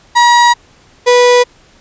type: tone pair in turn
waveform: 35% pulse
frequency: 957 / 490.3 Hz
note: A#5 / B4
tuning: +45 / -13 cents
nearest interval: octave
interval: 1158 cents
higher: first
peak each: -3 dBFS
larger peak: neither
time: 0.15-0.54 / 1.06-1.44 s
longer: first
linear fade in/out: 20 ms
effects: pink hiss -46 dBFS RMS until 1.8 s + resampled to 16000 Hz